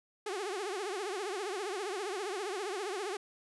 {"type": "tone with vibrato", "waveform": "sawtooth", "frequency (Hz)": 392.7, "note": "G4", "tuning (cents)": 3, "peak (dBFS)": -31, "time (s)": [0.26, 3.17], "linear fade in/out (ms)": 5, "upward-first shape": "triangle", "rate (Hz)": 15, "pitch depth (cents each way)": 200, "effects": ["resampled to 24000 Hz"]}